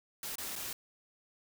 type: noise with dropouts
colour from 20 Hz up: white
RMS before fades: -40 dBFS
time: 0.23-0.73 s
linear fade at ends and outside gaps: 2 ms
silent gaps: 0.356-0.382 / 0.556-0.561 s
effects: none